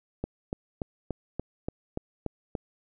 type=click train; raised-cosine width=2 ms; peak=-17 dBFS; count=9; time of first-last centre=0.24-2.552 s; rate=3.46 Hz; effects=none